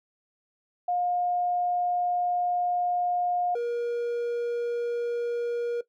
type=tone pair in turn; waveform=sine / triangle; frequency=712 / 475.2 Hz; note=F5 / A#4; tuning=+33 / +33 cents; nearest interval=perfect fifth; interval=700 cents; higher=first; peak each=-24 / -24 dBFS; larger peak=neither; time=0.88-3.55 / 3.55-5.81 s; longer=first; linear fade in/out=5 ms; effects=noise-tail reverb RT60 0.1 s tail -17 dB re dry